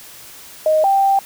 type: tone pair in turn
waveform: sine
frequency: 623 / 784.9 Hz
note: D#5 / G5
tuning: +2 / +2 cents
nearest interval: major third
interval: 400 cents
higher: second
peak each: -11 dBFS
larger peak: neither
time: 0.66-0.84 / 0.84-1.19 s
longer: second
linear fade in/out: 2 ms
effects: white hiss -39 dBFS RMS until 1.25 s